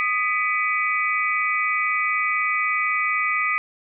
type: tone cluster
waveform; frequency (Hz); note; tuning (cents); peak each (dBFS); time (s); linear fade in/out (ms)
sine; 1238 / 1988 / 2279 / 2490; D#6 / B6 / C#7 / D#7; -9 / +11 / +47 / +1; -24 / -24 / -25 / -30; 0-3.58; 0
effects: none